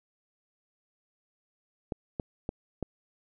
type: clicks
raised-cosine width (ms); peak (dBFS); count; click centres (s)
2; -18; 4; 1.922 / 2.198 / 2.491 / 2.827
effects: none